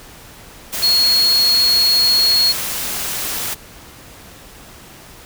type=tone in noise; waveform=sine; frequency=4317 Hz; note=C#8; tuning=47 cents flat; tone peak=-11 dBFS; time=0.82-2.53 s; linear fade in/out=20 ms; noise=white; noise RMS=-23 dBFS; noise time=0.72-3.55 s; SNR=+9 dB; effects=pink hiss -40 dBFS RMS until 5.25 s